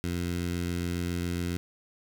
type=tone with notch filter; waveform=15% pulse; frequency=87.31 Hz; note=F2; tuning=in tune; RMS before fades=-31 dBFS; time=0.04-1.57 s; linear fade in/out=0 ms; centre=850 Hz; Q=1; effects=none